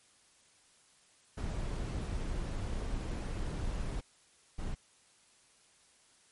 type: noise bursts at uneven times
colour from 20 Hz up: brown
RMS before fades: -36 dBFS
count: 2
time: 1.37-4.01 / 4.58-4.75 s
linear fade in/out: 10 ms
effects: white hiss -65 dBFS RMS until 6.31 s + MP3 48 kbps